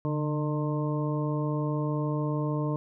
harmonic tone with a mistuned harmonic, 151.1 Hz, D3, 50 cents sharp, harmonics 1 / 2 / 3 / 4 / 6 / 7, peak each -28 / -32 / -36 / -37 / -42 / -39 dBFS, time 0.05-2.76 s, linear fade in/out 0 ms, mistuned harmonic 1, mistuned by -56 cents, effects none

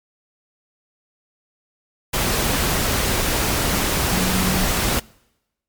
sine tone in noise, 185.2 Hz, F#3, 2 cents sharp, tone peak -21 dBFS, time 4.12-4.65 s, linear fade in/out 10 ms, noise pink, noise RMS -20 dBFS, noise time 2.13-5 s, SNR -4 dB, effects noise-tail reverb RT60 0.9 s tail -25 dB re dry + MP3 96 kbps

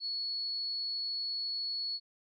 sine tone, 4386 Hz, C#8, 19 cents flat, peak -33 dBFS, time 0-2 s, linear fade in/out 50 ms, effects none

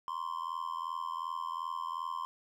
triangle tone with amplitude modulation, 1046 Hz, C6, 1 cent flat, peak -29 dBFS, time 0.08-2.25 s, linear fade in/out 0 ms, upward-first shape sine, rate 82.7 Hz, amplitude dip 95%, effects none

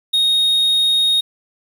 triangle tone, 3729 Hz, A#7, in tune, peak -11 dBFS, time 0.13-1.21 s, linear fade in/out 10 ms, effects 7-bit

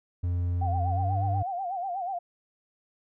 triangle tone with pitch glide, 88 to 98.21 Hz, F2 to G2, +14 to +4 cents, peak -23 dBFS, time 0.23-1.43 s, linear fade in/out 10 ms, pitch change +190 cents, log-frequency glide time 0.84-1.18 s
sine tone with vibrato, 740 Hz, F#5, in tune, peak -29 dBFS, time 0.61-2.19 s, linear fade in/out 10 ms, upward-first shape sine, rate 8.2 Hz, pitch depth 120 cents each way
effects none

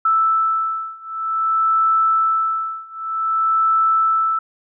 sine beating tone pair, 1318.5 / 1319.03 Hz, E6 / E6, 0 / +1 cents, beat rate 0.53 Hz, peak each -19 / -18 dBFS, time 0.05-4.39 s, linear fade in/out 5 ms, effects none

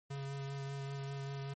square tone with vibrato, 138.3 Hz, C#3, 4 cents flat, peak -40 dBFS, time 0.1-1.54 s, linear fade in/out 10 ms, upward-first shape sine, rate 5.1 Hz, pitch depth 14 cents each way, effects MP3 32 kbps

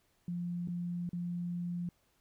sine tone with dropouts, 174.61 Hz, F3, in tune, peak -34 dBFS, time 0.28-1.89 s, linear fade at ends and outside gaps 2 ms, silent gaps 0.675-0.684 / 1.092-1.131 s, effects pink hiss -73 dBFS RMS until 2.2 s

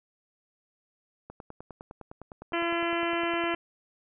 click train, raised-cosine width 1 ms, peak -28 dBFS, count 23, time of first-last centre 1.3-3.54 s, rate 9.82 Hz
harmonic tone, 339.4 Hz, F4, 49 cents flat, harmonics 1 / 2 / 3 / 4 / 5 / 6 / 7 / 8 / 9, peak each -30 / -33 / -35 / -36 / -37 / -38 / -38 / -39 / -40 dBFS, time 2.53-3.55 s, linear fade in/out 5 ms
effects none

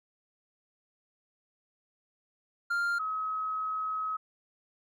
triangle / sine tone pair in turn, 1396.9 / 1276.8 Hz, F6 / D#6, 0 / +44 cents, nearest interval major second, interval 156 cents, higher first, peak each -25 / -30 dBFS, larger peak first, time 2.7-2.99 / 2.99-4.17 s, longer second, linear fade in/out 10 ms, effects none

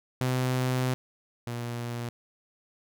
sawtooth tone pair in turn, 127.7 / 119.33 Hz, C3 / A#2, -42 / +41 cents, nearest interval minor second, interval 117 cents, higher first, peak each -21 / -28 dBFS, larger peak first, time 0.21-0.94 / 1.47-2.09 s, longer first, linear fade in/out 0 ms, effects none

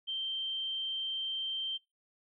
sine tone, 3136 Hz, G7, in tune, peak -33 dBFS, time 0.07-1.78 s, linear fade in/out 20 ms, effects noise-tail reverb RT60 0.2 s tail -22 dB re dry

